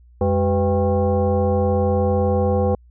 sine tone with frequency modulation, 205.3 Hz, G#3, 20 cents flat, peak -15 dBFS, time 0.21-2.75 s, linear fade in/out 2 ms, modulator 294 Hz, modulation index 1.7, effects added 60 Hz sine -46 dBFS peak until 2.9 s

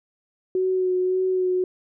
sine tone with vibrato, 370 Hz, F#4, in tune, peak -19 dBFS, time 0.55-1.64 s, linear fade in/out 2 ms, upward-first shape sine, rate 1.8 Hz, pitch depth 19 cents each way, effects none

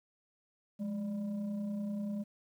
sine tone with frequency modulation, 207.7 Hz, G#3, in tune, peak -33 dBFS, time 0.79-2.24 s, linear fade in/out 20 ms, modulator 385 Hz, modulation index 0.39, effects tanh soft clip ceiling -30 dBFS + 11-bit

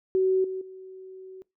sine tone with level steps, 376.7 Hz, F#4, 31 cents sharp, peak -19 / -29 / -40 dBFS, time 0.15-1.42 s, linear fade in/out 0 ms, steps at 0.44 / 0.61 s, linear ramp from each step 5 ms, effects noise-tail reverb RT60 0.2 s tail -22 dB re dry

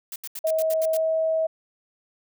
blue noise bursts, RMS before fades -34 dBFS, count 8, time 0.12-0.971 s, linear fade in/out 2 ms, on 39 ms, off 77 ms
sine tone with pitch glide, 638 to 642.1 Hz, D#5 to E5, +43 to -46 cents, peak -20 dBFS, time 0.44-1.47 s, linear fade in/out 10 ms, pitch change +11 cents, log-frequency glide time 0.55-1.11 s
effects none

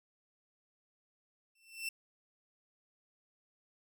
sawtooth tone with exponential growth, 2682 Hz, E7, 29 cents sharp, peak -30 dBFS, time 1.55-1.89 s, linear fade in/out 5 ms, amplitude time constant 72 ms, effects none

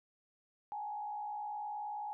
sine tone with frequency modulation, 836 Hz, G#5, 11 cents sharp, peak -38 dBFS, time 0.72-2.13 s, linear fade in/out 0 ms, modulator 59.3 Hz, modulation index 0.61, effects none

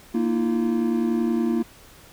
triangle chord, Bb suspended fourth, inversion none, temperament equal with one note detuned, 233.1 / 311.1 / 341.8 Hz, Bb3 / Eb4 / F4, 0 / 0 / -37 cents, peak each -20 / -26 / -23 dBFS, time 0.14-1.63 s, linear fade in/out 10 ms, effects pink hiss -49 dBFS RMS until 2.12 s

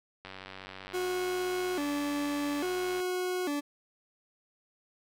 click train, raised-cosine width 0.3 ms, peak -27 dBFS, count 263, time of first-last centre 0.25-3.002 s, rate 95.2 Hz
40% pulse tone with vibrato, 324.7 Hz, E4, 26 cents flat, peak -29 dBFS, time 0.93-3.61 s, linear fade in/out 20 ms, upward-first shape square, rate 0.59 Hz, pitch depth 200 cents each way
effects none

